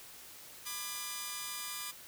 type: chord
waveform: 5% pulse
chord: G# diminished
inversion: first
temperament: just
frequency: 996.7 / 1196.1 / 1661.2 Hz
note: B5 / D6 / G#6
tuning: +16 / +31 / 0 cents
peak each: -33 / -29 / -35 dBFS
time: 0.65-1.92 s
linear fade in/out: 20 ms
effects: white hiss -52 dBFS RMS until 2.07 s